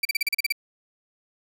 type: tone bursts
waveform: 30% pulse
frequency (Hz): 2329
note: D7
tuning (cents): -15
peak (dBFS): -18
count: 9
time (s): 0.03-0.524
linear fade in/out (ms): 5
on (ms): 22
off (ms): 37
effects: none